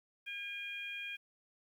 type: harmonic tone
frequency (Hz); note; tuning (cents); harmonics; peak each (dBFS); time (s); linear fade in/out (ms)
810; G#5; -43; 2 / 3 / 4; -48 / -41 / -48; 0.26-1.17; 20
effects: 11-bit